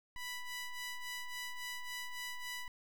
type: ring-modulated tone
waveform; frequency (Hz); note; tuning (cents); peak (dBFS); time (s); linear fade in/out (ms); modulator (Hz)
sawtooth; 987.8; B5; 0; -34; 0.16-2.68; 2; 986
effects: none